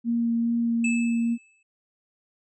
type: tone with vibrato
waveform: sine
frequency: 233.1 Hz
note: A#3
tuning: in tune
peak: -21 dBFS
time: 0.04-1.38 s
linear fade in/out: 50 ms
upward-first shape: sine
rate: 2.4 Hz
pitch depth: 10 cents each way
type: tone with exponential decay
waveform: square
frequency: 2617 Hz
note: E7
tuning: 13 cents flat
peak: -25 dBFS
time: 0.84-1.63 s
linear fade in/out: 5 ms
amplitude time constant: 170 ms
effects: resampled to 22050 Hz